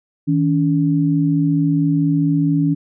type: tone pair together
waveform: sine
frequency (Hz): 159.2 / 283.7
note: D#3 / C#4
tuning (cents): +40 / +40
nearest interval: minor seventh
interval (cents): 1000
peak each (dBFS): -16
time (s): 0.27-2.75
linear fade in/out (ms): 20
effects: none